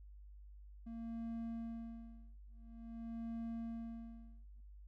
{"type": "tone with tremolo", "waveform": "triangle", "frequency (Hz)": 229.4, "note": "A#3", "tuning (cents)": -28, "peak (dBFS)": -38, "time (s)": [0.86, 4.61], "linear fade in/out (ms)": 10, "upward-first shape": "sine", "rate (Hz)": 0.48, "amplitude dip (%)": 100, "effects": ["noise-tail reverb RT60 0.3 s tail -26 dB re dry", "added 50 Hz sine -53 dBFS peak until 4.87 s"]}